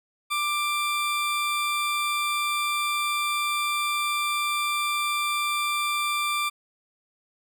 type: tone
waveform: 20% pulse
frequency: 1181 Hz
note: D6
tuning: 9 cents sharp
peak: -19 dBFS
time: 0.3-6.5 s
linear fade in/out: 20 ms
effects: none